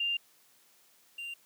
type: tone pair in turn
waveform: sine / triangle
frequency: 2794 / 2782 Hz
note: F7 / F7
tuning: 0 / -7 cents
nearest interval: unison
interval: 7 cents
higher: first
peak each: -28 / -36 dBFS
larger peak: first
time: 0-0.17 / 1.18-1.34 s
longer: first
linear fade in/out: 5 ms
effects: white hiss -64 dBFS RMS until 1.45 s + high-pass 150 Hz 12 dB/octave